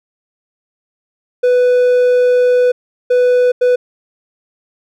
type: tone bursts at uneven times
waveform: triangle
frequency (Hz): 495.9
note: B4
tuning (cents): +7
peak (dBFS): -6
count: 3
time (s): 1.43-2.72 / 3.1-3.52 / 3.61-3.76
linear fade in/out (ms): 10
effects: none